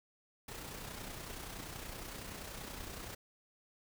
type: noise with amplitude modulation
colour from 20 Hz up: pink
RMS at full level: -44 dBFS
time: 0.48-3.15 s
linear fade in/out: 5 ms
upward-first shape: sine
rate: 30.6 Hz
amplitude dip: 45%
effects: none